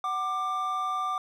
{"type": "tone pair together", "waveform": "triangle", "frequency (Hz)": [748, 1187.4], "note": ["F#5", "D6"], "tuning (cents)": [19, 19], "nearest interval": "minor sixth", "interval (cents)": 800, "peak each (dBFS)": [-32, -26], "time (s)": [0.04, 1.18], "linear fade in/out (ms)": 2, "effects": []}